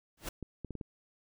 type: noise with exponential growth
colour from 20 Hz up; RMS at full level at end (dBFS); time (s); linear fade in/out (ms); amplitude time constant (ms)
pink; -34; 0.17-0.29; 5; 26
type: clicks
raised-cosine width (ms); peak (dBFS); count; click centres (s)
3; -27; 5; 0.427 / 0.647 / 0.707 / 0.753 / 0.812
effects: none

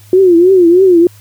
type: tone with vibrato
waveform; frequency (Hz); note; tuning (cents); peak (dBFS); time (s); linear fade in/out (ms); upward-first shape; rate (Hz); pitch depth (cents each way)
sine; 359.2; F4; +49; -3; 0.13-1.07; 2; triangle; 3.2; 150
effects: added 103 Hz sine -38 dBFS peak until 1.2 s + white hiss -44 dBFS RMS until 1.2 s

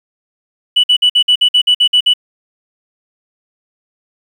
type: tone bursts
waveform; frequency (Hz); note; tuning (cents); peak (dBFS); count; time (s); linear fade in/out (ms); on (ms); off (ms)
sine; 2960; F#7; 0; -5; 11; 0.76-2.137; 10; 77; 53
effects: tanh soft clip ceiling -3 dBFS + 7-bit

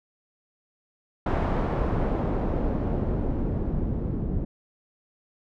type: noise with low-pass filter sweep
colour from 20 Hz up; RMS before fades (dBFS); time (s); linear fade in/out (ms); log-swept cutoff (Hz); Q
pink; -26; 1.26-4.45; 5; 1100 to 250; 0.75
effects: none

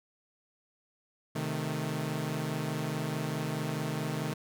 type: chord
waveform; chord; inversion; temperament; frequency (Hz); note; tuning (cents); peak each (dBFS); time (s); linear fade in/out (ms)
sawtooth; A diminished; first; equal; 130.81 / 155.56 / 220; C3 / Eb3 / A3; 0 / 0 / 0; -33 / -30 / -34; 1.35-4.34; 10
effects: none

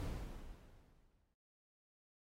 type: noise with exponential decay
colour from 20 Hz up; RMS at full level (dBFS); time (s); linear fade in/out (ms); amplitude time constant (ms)
brown; -39; 0-1.34; 0; 290
effects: AAC 48 kbps

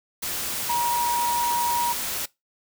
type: tone in noise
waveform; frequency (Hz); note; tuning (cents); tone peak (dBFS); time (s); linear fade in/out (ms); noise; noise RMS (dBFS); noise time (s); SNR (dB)
sine; 954; A#5; +40; -21; 0.69-1.93; 10; white; -29; 0.22-2.26; +5
effects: noise-tail reverb RT60 0.2 s tail -22 dB re dry

